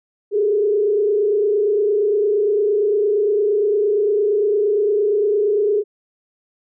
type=tone with frequency modulation; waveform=sine; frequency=415.3 Hz; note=G#4; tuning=in tune; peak=-14 dBFS; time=0.31-5.84 s; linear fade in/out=50 ms; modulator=28.7 Hz; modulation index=0.79; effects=none